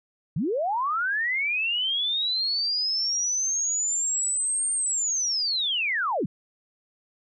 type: linear two-way sweep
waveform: sine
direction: up then down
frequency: 124.9 to 8780 to 124.9 Hz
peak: -23 dBFS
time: 0.36-6.26 s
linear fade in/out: 5 ms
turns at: 4.73 s
effects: none